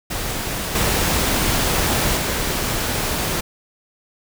pink noise with level steps, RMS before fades -25 / -19 / -22 dBFS, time 0.1-3.41 s, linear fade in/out 10 ms, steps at 0.75 / 2.17 s, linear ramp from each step 2 ms, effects none

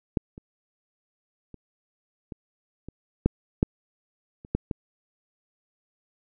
clicks, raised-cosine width 3 ms, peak -9 / -28 / -29 / -23 / -25 / -6 / -6 / -30 / -10 / -15 dBFS, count 10, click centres 0.172 / 0.379 / 1.543 / 2.322 / 2.886 / 3.26 / 3.629 / 4.449 / 4.55 / 4.712 s, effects none

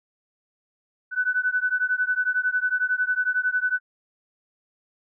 sine beating tone pair, 1492 / 1503 Hz, F#6 / F#6, +14 / +27 cents, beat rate 11 Hz, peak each -24 dBFS, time 1.11-3.8 s, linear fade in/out 50 ms, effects none

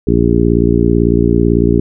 harmonic tone, 58 Hz, A#1, 8 cents flat, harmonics 1 / 2 / 3 / 4 / 5 / 6 / 7, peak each -16 / -16 / -16 / -16 / -16 / -16 / -16 dBFS, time 0.07-1.8 s, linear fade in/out 5 ms, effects none

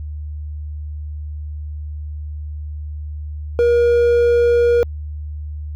triangle tone, 475.9 Hz, A#4, 36 cents sharp, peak -9 dBFS, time 3.59-4.83 s, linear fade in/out 0 ms, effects added 75 Hz sine -25 dBFS peak until 5.75 s

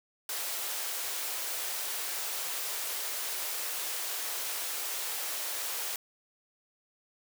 white high-pass noise, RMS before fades -35 dBFS, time 0.29-5.96 s, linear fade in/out 2 ms, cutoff 400 Hz, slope 24 dB/octave, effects none

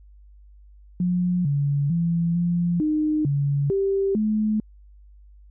sine tone with pitch steps, 178.8 / 142.4 / 168.9 / 173.2 / 306.2 / 141.7 / 391.7 / 214.6 Hz, F3 / C#3 / E3 / F3 / D#4 / C#3 / G4 / A3, +41 / +47 / +42 / -14 / -28 / +38 / -1 / -43 cents, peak -19 dBFS, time 1-4.6 s, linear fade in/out 2 ms, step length 450 ms, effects added 50 Hz sine -46 dBFS peak until 5.5 s

